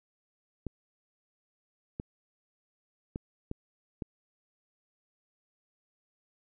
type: clicks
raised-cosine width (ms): 3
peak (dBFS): -22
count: 5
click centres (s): 0.667 / 1.999 / 3.159 / 3.514 / 4.022
effects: none